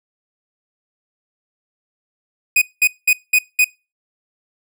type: tone bursts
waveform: 45% pulse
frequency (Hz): 2489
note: D#7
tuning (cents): 0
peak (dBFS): -10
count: 5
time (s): 2.56-3.645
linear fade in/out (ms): 5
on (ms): 57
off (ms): 200
effects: noise-tail reverb RT60 0.3 s tail -24 dB re dry